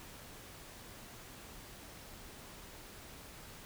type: silence
effects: pink hiss -52 dBFS RMS until 3.65 s